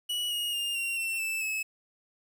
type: tone with pitch steps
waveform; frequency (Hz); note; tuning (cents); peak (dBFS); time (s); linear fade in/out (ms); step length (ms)
45% pulse; 2932 / 2872 / 2813 / 2755 / 2698 / 2642 / 2588; F#7 / F7 / F7 / F7 / E7 / E7 / E7; -16 / +48 / +12 / -24 / +40 / +3 / -32; -29; 0.09-1.63; 10; 220
effects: 10-bit